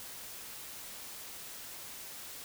silence, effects white hiss -46 dBFS RMS until 2.44 s

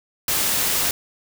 white noise, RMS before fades -21 dBFS, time 0.28-0.91 s, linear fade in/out 2 ms, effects none

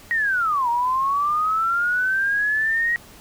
sine linear two-way sweep, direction down then up, 1900 to 932.3 to 1900 Hz, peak -18 dBFS, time 0.11-2.96 s, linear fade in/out 0 ms, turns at 0.69 s, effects pink hiss -46 dBFS RMS until 3.2 s

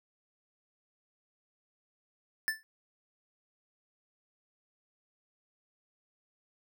square tone with exponential decay, 1760 Hz, A6, in tune, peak -25 dBFS, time 2.48-2.63 s, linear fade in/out 0 ms, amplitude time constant 31 ms, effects none

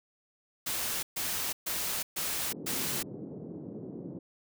white noise bursts, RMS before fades -33 dBFS, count 5, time 0.66-3.03 s, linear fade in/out 10 ms, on 370 ms, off 130 ms
white band-pass noise, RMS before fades -42 dBFS, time 2.51-4.19 s, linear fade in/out 5 ms, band 130 to 390 Hz, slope 24 dB/octave
effects none

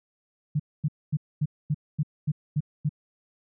sine tone bursts, 149.6 Hz, D3, 32 cents sharp, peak -21 dBFS, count 9, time 0.55-2.893 s, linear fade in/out 10 ms, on 47 ms, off 240 ms, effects none

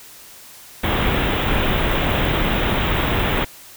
pink band-stop noise, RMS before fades -19 dBFS, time 0.83-3.45 s, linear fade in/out 10 ms, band 3700 to 16000 Hz, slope 96 dB/octave, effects white hiss -42 dBFS RMS until 3.76 s

